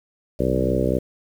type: harmonic tone with a mistuned harmonic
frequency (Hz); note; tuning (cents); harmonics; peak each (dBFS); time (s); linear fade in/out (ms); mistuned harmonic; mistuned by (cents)
64; C2; -38; 1 / 2 / 3 / 4 / 5 / 6 / 7 / 8 / 9; -27 / -27 / -27 / -27 / -27 / -27 / -27 / -27 / -27; 0.39-0.99; 10; 2; +23
effects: 8-bit